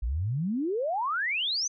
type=exponential sweep; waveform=sine; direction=up; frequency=51.91 to 6370 Hz; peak=-26 dBFS; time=0.02-1.68 s; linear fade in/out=10 ms; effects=none